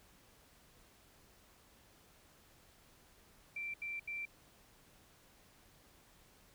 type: tone bursts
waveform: sine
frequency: 2349 Hz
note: D7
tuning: in tune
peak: -39 dBFS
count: 3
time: 3.56-4.254 s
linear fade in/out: 5 ms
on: 180 ms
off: 77 ms
effects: pink hiss -65 dBFS RMS until 6.54 s